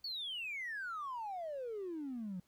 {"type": "exponential sweep", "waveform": "triangle", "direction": "down", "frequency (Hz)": [4558, 174.61], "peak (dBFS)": -36, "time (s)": [0.04, 2.4], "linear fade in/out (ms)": 5, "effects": ["tanh soft clip ceiling -36 dBFS", "pink hiss -74 dBFS RMS until 2.47 s"]}